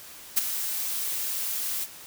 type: noise with ADSR envelope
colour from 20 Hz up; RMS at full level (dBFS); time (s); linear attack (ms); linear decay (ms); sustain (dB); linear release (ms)
blue; -19; 0.36-1.87; 19; 17; -11; 42
effects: white hiss -45 dBFS RMS until 2.06 s